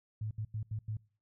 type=tone bursts at uneven times; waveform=sine; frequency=107.9 Hz; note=A2; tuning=33 cents flat; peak=-34 dBFS; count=5; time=0.21-0.31 / 0.38-0.45 / 0.54-0.63 / 0.71-0.79 / 0.88-0.97 s; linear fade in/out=5 ms; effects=noise-tail reverb RT60 0.4 s tail -23 dB re dry